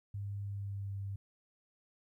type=tone with pitch glide; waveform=sine; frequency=100.6 to 98.81 Hz; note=G2 to G2; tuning=+45 to +14 cents; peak=-37 dBFS; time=0.14-1.16 s; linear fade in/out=5 ms; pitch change=-31 cents; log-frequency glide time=0.45-0.93 s; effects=13-bit